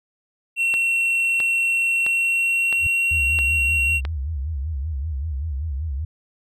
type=tone with pitch glide; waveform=triangle; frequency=2721 to 2740 Hz; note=F7 to F7; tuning=-46 to -34 cents; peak=-16 dBFS; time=0.56-4.01 s; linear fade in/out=50 ms; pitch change=+12 cents; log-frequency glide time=1.89-3.12 s
type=click train; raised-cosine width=0.3 ms; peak=-14 dBFS; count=6; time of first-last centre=0.74-4.051 s; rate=1.51 Hz
type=tone with exponential growth; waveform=sine; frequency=82.41 Hz; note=E2; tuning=in tune; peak=-22 dBFS; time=2.76-2.87 s; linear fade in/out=5 ms; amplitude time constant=23 ms
type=tone with vibrato; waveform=sine; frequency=73.42 Hz; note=D2; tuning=in tune; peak=-23 dBFS; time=3.11-6.05 s; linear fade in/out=5 ms; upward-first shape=sine; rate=5.2 Hz; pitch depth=200 cents each way
effects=none